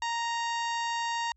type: harmonic tone with a mistuned harmonic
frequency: 932.3 Hz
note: A#5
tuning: in tune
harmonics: 1 / 2 / 3 / 4 / 5 / 6 / 7 / 8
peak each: -30 / -36 / -40 / -42 / -44 / -46 / -47 / -48 dBFS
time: 0.02-1.32 s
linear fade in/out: 2 ms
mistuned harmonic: 5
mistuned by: -23 cents
effects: added 60 Hz sine -63 dBFS peak until 1.36 s